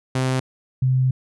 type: tone pair in turn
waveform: sawtooth / sine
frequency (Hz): 130 / 129.52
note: C3 / C3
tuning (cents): -11 / -17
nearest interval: unison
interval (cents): 6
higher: first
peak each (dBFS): -15 / -15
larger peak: neither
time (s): 0.15-0.4 / 0.82-1.11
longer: second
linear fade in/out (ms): 5
effects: resampled to 24000 Hz